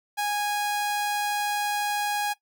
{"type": "tone", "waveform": "sawtooth", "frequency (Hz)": 826, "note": "G#5", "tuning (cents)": -10, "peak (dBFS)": -21, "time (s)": [0.17, 2.34], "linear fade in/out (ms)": 20, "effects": ["noise-tail reverb RT60 0.1 s tail -17 dB re dry"]}